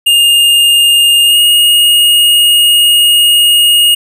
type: tone with pitch glide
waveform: square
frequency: 2825 to 2863 Hz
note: F7 to F7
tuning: +19 to +42 cents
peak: -5 dBFS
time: 0.06-3.95 s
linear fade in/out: 10 ms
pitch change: +23 cents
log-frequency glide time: 1.24-1.39 s
effects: none